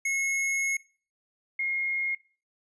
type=tone pair in turn; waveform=square / sine; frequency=2175 / 2145 Hz; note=C#7 / C7; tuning=-33 / +42 cents; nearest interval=unison; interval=25 cents; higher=first; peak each=-26 dBFS; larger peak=neither; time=0.05-0.77 / 1.59-2.15 s; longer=first; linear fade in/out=5 ms; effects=noise-tail reverb RT60 0.4 s tail -21 dB re dry + resampled to 24000 Hz